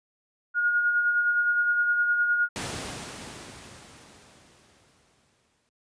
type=tone with tremolo; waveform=sine; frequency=1434 Hz; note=F6; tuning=45 cents sharp; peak=-19 dBFS; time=0.54-2.49 s; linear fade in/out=50 ms; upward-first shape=sine; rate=9.7 Hz; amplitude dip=40%
type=noise with exponential decay; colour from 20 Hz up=pink; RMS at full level=-31 dBFS; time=2.56-5.69 s; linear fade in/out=0 ms; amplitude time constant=680 ms
effects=high-pass 80 Hz 12 dB/octave + resampled to 22050 Hz